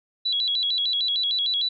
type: tone with vibrato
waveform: sine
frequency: 3630 Hz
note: A#7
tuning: 47 cents flat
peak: -21 dBFS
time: 0.25-1.69 s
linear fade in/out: 10 ms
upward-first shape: square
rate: 6.6 Hz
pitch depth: 150 cents each way
effects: none